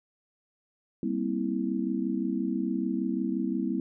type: chord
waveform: sine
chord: C dominant seventh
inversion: second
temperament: just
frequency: 196.22 / 235.5 / 261.6 / 327 Hz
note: G3 / Bb3 / C4 / E4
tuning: +2 / +18 / 0 / -14 cents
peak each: -32 dBFS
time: 1.03-3.8 s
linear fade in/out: 2 ms
effects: none